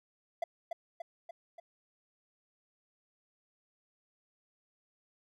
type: tone with echo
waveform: triangle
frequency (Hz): 677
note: E5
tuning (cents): +46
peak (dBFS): -28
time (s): 0.42-0.44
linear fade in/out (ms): 5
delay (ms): 290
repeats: 4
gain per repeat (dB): -4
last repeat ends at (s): 1.6
effects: none